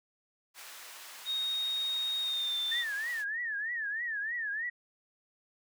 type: high-pass noise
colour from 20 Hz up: pink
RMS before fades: -48 dBFS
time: 0.54-3.25 s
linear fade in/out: 50 ms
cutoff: 1100 Hz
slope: 12 dB/octave
type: tone with pitch glide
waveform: sine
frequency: 3729 to 3561 Hz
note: A#7 to A7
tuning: 0 to +20 cents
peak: -30 dBFS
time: 1.25-2.85 s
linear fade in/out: 50 ms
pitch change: -80 cents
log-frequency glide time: 2.21-2.58 s
type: tone with vibrato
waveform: sine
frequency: 1778 Hz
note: A6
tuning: 18 cents sharp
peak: -32 dBFS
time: 2.71-4.7 s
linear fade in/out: 10 ms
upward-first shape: triangle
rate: 3.2 Hz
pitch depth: 180 cents each way
effects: none